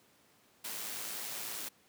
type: noise with amplitude modulation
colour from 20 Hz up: white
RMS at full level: -39 dBFS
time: 0.64-1.69 s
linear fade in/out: 10 ms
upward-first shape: sine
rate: 110 Hz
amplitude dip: 35%
effects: pink hiss -66 dBFS RMS until 1.88 s + high-pass 150 Hz 12 dB/octave